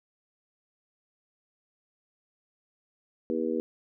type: harmonic tone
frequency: 80.5 Hz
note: E2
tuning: 41 cents flat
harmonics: 3 / 4 / 5 / 6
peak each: -32 / -32 / -32 / -32 dBFS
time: 3.3-3.6 s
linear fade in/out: 0 ms
effects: none